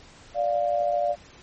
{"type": "tone pair together", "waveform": "sine", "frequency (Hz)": [587.3, 699.9], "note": ["D5", "F5"], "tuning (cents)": [0, 4], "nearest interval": "minor third", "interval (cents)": 304, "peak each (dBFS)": -24, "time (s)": [0.34, 1.16], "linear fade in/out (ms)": 50, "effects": ["pink hiss -50 dBFS RMS until 1.42 s", "MP3 32 kbps"]}